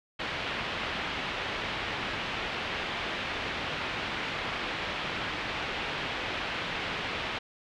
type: low-pass noise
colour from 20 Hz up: white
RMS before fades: -34 dBFS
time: 0.19-7.39 s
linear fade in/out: 10 ms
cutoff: 3200 Hz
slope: 24 dB/octave
effects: none